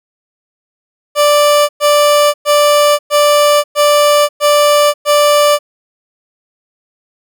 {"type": "tone bursts", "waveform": "30% pulse", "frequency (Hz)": 587.3, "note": "D5", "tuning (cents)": 0, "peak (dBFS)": -4, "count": 7, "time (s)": [1.15, 5.59], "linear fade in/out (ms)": 50, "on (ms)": 540, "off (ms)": 110, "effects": []}